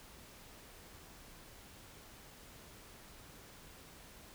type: silence
effects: pink hiss -56 dBFS RMS until 4.34 s